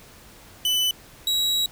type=tone pair in turn; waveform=40% pulse; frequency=2997 / 3868 Hz; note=F#7 / B7; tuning=+22 / -37 cents; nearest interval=major third; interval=441 cents; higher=second; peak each=-19 dBFS; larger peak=neither; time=0.65-0.91 / 1.27-1.66 s; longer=second; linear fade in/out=2 ms; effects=pink hiss -48 dBFS RMS until 1.71 s